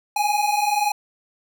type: tone pair together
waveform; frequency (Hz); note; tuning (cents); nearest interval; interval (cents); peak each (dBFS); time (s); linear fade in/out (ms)
square; 816 / 837; G#5 / G#5; -31 / +13; unison; 44; -24 / -21; 0.16-0.92; 5
effects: none